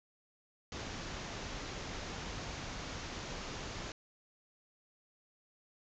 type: low-pass noise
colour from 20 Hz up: pink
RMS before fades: -43 dBFS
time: 0.72-3.92 s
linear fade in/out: 2 ms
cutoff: 7000 Hz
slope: 96 dB/octave
effects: none